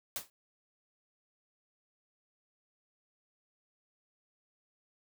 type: noise with exponential decay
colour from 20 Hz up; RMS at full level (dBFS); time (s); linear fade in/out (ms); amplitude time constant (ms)
white; -33; 0.16-0.3; 1; 29
effects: none

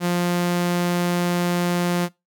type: tone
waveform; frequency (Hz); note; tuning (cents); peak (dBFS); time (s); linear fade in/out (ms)
sawtooth; 175.6; F3; +10; -15; 0-2.09; 50
effects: noise-tail reverb RT60 0.2 s tail -21 dB re dry

